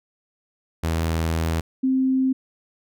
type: tone pair in turn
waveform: sawtooth / sine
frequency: 81.6 / 262.1 Hz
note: E2 / C4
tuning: -17 / +3 cents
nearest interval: octave + minor sixth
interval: 2020 cents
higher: second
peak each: -17 dBFS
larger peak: neither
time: 0.83-1.61 / 1.83-2.33 s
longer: first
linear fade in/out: 10 ms
effects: none